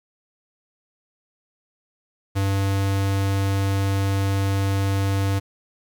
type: tone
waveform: square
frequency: 98 Hz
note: G2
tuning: in tune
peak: -20 dBFS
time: 2.35-5.4 s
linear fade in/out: 20 ms
effects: 9-bit